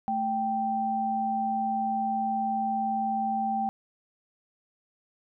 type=tone pair together; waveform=sine; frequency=220.1 / 782.7 Hz; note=A3 / G5; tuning=+1 / -3 cents; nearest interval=octave + minor seventh; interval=2196 cents; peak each=-32 / -26 dBFS; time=0.08-3.69 s; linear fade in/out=0 ms; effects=none